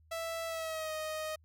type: tone with pitch glide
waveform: sawtooth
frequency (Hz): 659.3 to 623.4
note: E5 to D#5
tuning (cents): 0 to +3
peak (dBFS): -32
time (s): 0.11-1.36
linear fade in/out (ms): 10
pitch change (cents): -97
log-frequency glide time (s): 0.47-0.93
effects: added 79 Hz sine -61 dBFS peak until 1.44 s